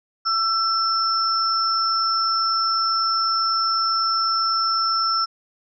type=tone pair together; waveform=sine; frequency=1336 / 5350 Hz; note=E6 / E8; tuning=+23 / +25 cents; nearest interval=2 octaves; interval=2402 cents; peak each=-20 / -22 dBFS; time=0.25-5.26 s; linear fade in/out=20 ms; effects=none